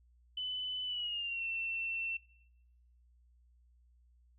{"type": "tone with pitch glide", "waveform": "sine", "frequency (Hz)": [3008, 2695], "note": ["F#7", "E7"], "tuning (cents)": [28, 38], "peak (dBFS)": -35, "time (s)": [0.37, 2.17], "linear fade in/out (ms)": 5, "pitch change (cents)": -190, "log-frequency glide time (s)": [0.85, 1.45], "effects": ["noise-tail reverb RT60 0.9 s tail -20 dB re dry", "added 60 Hz sine -63 dBFS peak until 4.38 s"]}